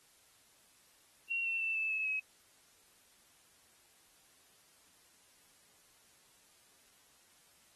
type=tone with pitch steps; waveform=sine; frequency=2741 / 2703 / 2666 / 2629 / 2593 / 2557 Hz; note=F7 / E7 / E7 / E7 / E7 / D#7; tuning=-33 / +43 / +19 / -5 / -29 / +47 cents; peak=-32 dBFS; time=1.3-2.2 s; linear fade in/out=10 ms; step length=150 ms; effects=white hiss -66 dBFS RMS until 7.75 s + AAC 32 kbps